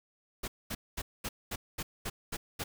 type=noise bursts; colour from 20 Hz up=pink; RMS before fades=-36 dBFS; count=9; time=0.43-2.64 s; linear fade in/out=10 ms; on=50 ms; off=220 ms; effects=none